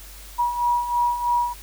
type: beating tone pair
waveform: sine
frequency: 960 / 963.1 Hz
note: B5 / B5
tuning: -49 / -44 cents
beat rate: 3.1 Hz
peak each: -26 / -20 dBFS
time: 0.38-1.54 s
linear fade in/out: 20 ms
effects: added 48 Hz sine -41 dBFS peak until 1.62 s + white hiss -44 dBFS RMS until 1.62 s